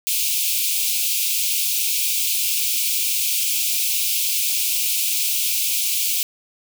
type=high-pass noise; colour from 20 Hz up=white; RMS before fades=-21 dBFS; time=0.07-6.23 s; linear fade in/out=0 ms; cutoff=2300 Hz; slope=96 dB/octave; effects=none